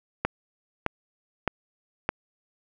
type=click train; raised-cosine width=0.5 ms; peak=-8 dBFS; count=4; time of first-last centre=0.25-2.09 s; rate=1.63 Hz; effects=none